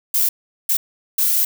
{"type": "noise bursts at uneven times", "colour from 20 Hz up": "violet", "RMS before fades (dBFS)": -17, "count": 3, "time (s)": [[0.14, 0.29], [0.69, 0.77], [1.18, 1.45]], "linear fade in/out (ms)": 5, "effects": []}